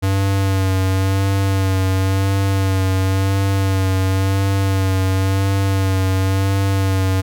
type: tone with vibrato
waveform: square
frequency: 96.2 Hz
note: G2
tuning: 32 cents flat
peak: -15 dBFS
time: 0.02-7.22 s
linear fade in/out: 20 ms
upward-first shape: sine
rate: 0.95 Hz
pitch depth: 28 cents each way
effects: none